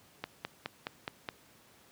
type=click train; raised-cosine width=0.3 ms; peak=-19 dBFS; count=6; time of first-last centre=0.24-1.288 s; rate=4.77 Hz; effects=pink hiss -61 dBFS RMS until 1.91 s + high-pass 100 Hz 12 dB/octave